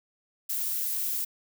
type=noise; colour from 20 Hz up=violet; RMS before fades=-30 dBFS; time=0.49-1.25 s; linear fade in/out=10 ms; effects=none